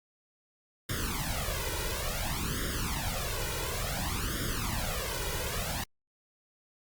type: noise with flanger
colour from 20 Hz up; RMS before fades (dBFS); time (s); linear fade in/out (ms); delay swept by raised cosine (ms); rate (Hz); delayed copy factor
pink; -33; 0.89-5.84; 5; 0.58 to 2.08; 0.57; +1
effects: Opus 48 kbps